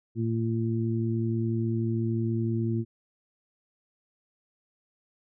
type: harmonic tone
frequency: 113.8 Hz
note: A#2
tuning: 41 cents flat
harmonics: 1 / 2 / 3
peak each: -27 / -30 / -32 dBFS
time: 0.15-2.85 s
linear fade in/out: 50 ms
effects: none